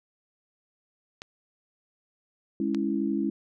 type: clicks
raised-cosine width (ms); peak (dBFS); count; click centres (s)
0.2; -21 / -21; 2; 1.219 / 2.747
type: chord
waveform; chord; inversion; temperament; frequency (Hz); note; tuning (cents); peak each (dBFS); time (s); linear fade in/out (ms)
sine; C# minor; second; equal; 207.7 / 277.2 / 329.6; G#3 / C#4 / E4; 0 / 0 / 0; -29; 2.6-3.3; 2
effects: none

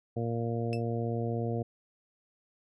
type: harmonic tone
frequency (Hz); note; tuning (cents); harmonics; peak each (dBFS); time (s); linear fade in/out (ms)
116.54; A#2; 0; 1 / 2 / 3 / 4 / 5 / 6; -32 / -36 / -39 / -36 / -42 / -41; 0.16-1.63; 10
type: tone with exponential decay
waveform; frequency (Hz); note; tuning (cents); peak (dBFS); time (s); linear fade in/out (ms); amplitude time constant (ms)
30% pulse; 2637; E7; 0; -32; 0.73-0.82; 0; 19
effects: resampled to 24000 Hz

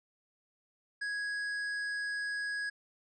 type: tone with tanh clipping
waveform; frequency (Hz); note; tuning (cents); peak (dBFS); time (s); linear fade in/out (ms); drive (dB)
sine; 1661.2; G#6; 0; -35; 1.01-2.7; 10; 10
effects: resampled to 22050 Hz

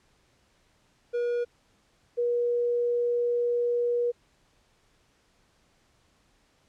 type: tone pair in turn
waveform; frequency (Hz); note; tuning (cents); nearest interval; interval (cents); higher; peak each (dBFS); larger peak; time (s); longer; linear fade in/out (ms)
triangle / sine; 480.1 / 480.1; B4 / B4; -49 / -49; unison; 0; neither; -23; neither; 1.13-1.45 / 2.17-4.12; second; 20
effects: pink hiss -66 dBFS RMS until 6.68 s + low-pass 8000 Hz 12 dB/octave

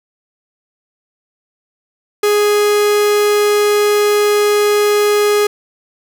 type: tone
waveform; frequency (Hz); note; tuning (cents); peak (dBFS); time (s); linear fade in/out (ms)
45% pulse; 415.3; G#4; 0; -10; 2.23-5.47; 5
effects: none

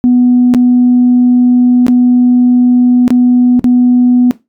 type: tone with dropouts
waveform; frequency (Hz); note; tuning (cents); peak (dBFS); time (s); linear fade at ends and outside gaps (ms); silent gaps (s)
sine; 246.9; B3; 0; -3; 0.04-4.31; 0; 0.539-0.547 / 1.866-1.882 / 3.079-3.105 / 3.594-3.643
effects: noise-tail reverb RT60 0.2 s tail -17 dB re dry + tanh soft clip ceiling 0 dBFS

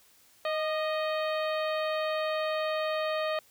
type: harmonic tone with a mistuned harmonic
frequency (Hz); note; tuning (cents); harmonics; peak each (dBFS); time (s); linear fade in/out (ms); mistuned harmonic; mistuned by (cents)
624; D#5; +5; 1 / 2 / 3 / 4 / 5 / 6 / 7; -29 / -35 / -39 / -41 / -43 / -45 / -46; 0.45-3.39; 2; 2; -34
effects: white hiss -61 dBFS RMS until 3.5 s

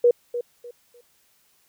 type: tone with echo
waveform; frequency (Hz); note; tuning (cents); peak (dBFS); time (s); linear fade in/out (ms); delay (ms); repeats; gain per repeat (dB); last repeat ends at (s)
sine; 481.9; B4; -43; -12; 0.04-0.11; 5; 300; 3; -12; 1.01
effects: white hiss -63 dBFS RMS until 1.68 s

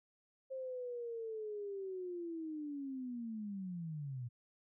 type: linear sweep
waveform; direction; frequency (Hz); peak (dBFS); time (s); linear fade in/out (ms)
sine; down; 532 to 116.54; -40; 0.5-4.29; 20
effects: none

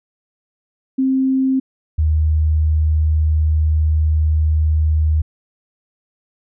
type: tone pair in turn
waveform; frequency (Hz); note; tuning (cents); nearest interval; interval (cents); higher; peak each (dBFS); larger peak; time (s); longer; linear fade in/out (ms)
sine; 264.1 / 77.66; C4 / D#2; +16 / -3; octave + major sixth; 2119; first; -13 / -12; second; 0.98-1.6 / 1.98-5.22; second; 10
effects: none

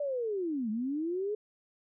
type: linear two-way sweep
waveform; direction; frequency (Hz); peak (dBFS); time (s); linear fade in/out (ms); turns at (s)
sine; down then up; 592 to 207.7 to 429.6; -30; 0-1.35; 5; 0.7
effects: none

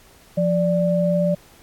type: tone pair together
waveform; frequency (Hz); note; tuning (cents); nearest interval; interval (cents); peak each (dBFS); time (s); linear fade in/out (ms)
sine; 174.61 / 587.3; F3 / D5; 0 / 0; octave + major sixth; 2100; -19; 0.37-1.35; 10
effects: pink hiss -51 dBFS RMS until 1.62 s + AAC 64 kbps

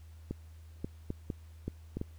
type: clicks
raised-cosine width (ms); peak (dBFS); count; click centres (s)
3; -22; 7; 0.31 / 0.845 / 1.104 / 1.302 / 1.68 / 1.97 / 2.014
effects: added 80 Hz sine -49 dBFS peak until 2.18 s + pink hiss -66 dBFS RMS until 2.18 s

